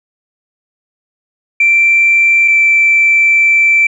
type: tone pair in turn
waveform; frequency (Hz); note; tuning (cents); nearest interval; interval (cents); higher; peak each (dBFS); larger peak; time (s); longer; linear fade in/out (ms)
sine; 2349 / 2335; D7 / D7; 0 / -11; unison; 11; first; -5 / -5; neither; 1.6-2.48 / 2.48-3.87; second; 5
effects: tanh soft clip ceiling -1 dBFS